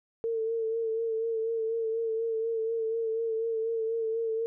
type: tone with vibrato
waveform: sine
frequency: 451.2 Hz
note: A4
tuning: 44 cents sharp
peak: -27 dBFS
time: 0.24-4.46 s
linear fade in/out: 0 ms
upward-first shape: sine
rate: 4.1 Hz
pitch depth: 33 cents each way
effects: none